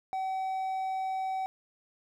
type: tone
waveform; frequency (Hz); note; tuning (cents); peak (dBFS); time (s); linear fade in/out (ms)
triangle; 761; F#5; +48; -28; 0.13-1.46; 0
effects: none